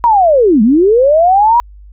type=linear two-way sweep; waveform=sine; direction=down then up; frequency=974 to 201.9 to 974 Hz; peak=-5 dBFS; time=0.04-1.6 s; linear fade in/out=0 ms; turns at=0.62 s; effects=added 50 Hz sine -33 dBFS peak until 1.92 s